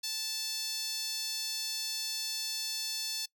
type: tone with high-pass filter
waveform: sawtooth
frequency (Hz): 880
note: A5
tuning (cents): 0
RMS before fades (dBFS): -36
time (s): 0.03-3.26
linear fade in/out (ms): 10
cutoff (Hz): 4500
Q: 2.5
effects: noise-tail reverb RT60 0.1 s tail -22 dB re dry